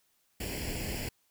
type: noise with comb filter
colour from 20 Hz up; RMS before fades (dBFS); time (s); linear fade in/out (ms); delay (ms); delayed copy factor
pink; -36; 0.4-1.09; 5; 0.4; +0.8
effects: white hiss -72 dBFS RMS until 1.3 s

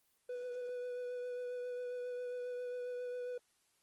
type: tone with vibrato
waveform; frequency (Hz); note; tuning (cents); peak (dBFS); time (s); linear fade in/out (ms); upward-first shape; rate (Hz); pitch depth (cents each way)
triangle; 493.9; B4; 0; -37; 0.29-3.38; 5; triangle; 7.4; 17
effects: white hiss -75 dBFS RMS until 3.82 s + Opus 24 kbps

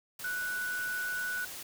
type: tone in noise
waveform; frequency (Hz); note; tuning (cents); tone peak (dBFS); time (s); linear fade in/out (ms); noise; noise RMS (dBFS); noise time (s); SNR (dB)
sine; 1480; F#6; 0; -32; 0.24-1.45; 5; white; -43; 0.19-1.63; +8
effects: none

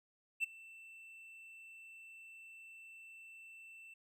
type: tone with ADSR envelope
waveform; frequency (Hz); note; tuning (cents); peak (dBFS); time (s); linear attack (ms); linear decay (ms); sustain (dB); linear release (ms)
triangle; 2672; E7; +23; -28; 0.4-3.94; 36; 12; -23; 6
effects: none

